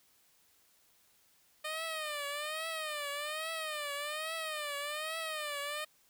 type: tone with vibrato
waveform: 10% pulse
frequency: 609 Hz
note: D#5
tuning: 37 cents flat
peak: -28 dBFS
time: 1.64-5.85 s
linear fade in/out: 10 ms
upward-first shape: triangle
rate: 1.2 Hz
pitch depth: 130 cents each way
effects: white hiss -68 dBFS RMS until 6.09 s